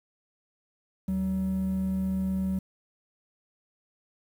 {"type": "tone pair together", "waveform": "triangle", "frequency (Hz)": [75.2, 189.49], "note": ["D2", "F#3"], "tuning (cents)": [42, 42], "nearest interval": "octave + major third", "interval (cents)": 1600, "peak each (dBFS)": [-33, -23], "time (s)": [1.08, 2.59], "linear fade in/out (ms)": 5, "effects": ["tanh soft clip ceiling -20 dBFS", "9-bit"]}